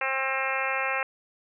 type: harmonic tone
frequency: 266.3 Hz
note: C4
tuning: 31 cents sharp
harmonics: 2 / 3 / 4 / 5 / 6 / 7 / 8 / 9 / 10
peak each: -34 / -34 / -34 / -34 / -34 / -34 / -34 / -34 / -34 dBFS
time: 0.01-1.03 s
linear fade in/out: 2 ms
effects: none